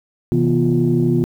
sine tone cluster, 130 / 162.3 / 243.1 / 350.7 Hz, C3 / E3 / B3 / F4, -11 / -27 / -27 / +7 cents, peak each -18 dBFS, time 0.32-1.24 s, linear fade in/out 0 ms, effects tanh soft clip ceiling -5 dBFS + 8-bit

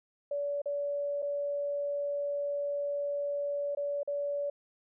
sine tone with dropouts, 573 Hz, D5, 43 cents flat, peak -30 dBFS, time 0.31-4.5 s, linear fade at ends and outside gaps 5 ms, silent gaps 0.618-0.657 / 1.221-1.225 / 3.75-3.771 / 4.032-4.075 s, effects none

